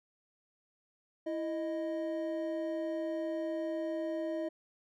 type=tone pair together; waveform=triangle; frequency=329.7 / 622.3 Hz; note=E4 / D#5; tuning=0 / 0 cents; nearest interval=major seventh; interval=1100 cents; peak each=-34 / -34 dBFS; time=1.26-4.49 s; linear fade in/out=10 ms; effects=none